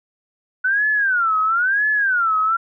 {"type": "tone with vibrato", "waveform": "sine", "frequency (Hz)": 1480, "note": "F#6", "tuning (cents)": 0, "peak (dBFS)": -15, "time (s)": [0.64, 2.57], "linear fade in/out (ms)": 10, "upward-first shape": "sine", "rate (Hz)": 1, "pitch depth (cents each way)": 260, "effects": []}